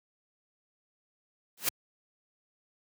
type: noise with exponential growth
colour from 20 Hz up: white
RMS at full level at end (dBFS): -23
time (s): 1.57-1.69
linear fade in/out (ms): 5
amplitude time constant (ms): 26
effects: high-pass 100 Hz 12 dB/octave